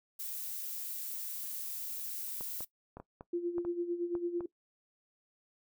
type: noise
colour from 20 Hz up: violet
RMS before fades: -40 dBFS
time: 0.19-2.65 s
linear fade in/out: 10 ms
type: clicks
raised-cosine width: 1 ms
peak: -31 dBFS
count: 9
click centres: 2.409 / 2.607 / 2.97 / 3 / 3.209 / 3.582 / 3.65 / 4.152 / 4.407 s
type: tone with tremolo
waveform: sine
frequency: 347 Hz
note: F4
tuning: 11 cents flat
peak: -29 dBFS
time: 3.33-4.46 s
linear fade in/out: 5 ms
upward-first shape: sine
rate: 8.9 Hz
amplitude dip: 70%
effects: noise-tail reverb RT60 0.1 s tail -19 dB re dry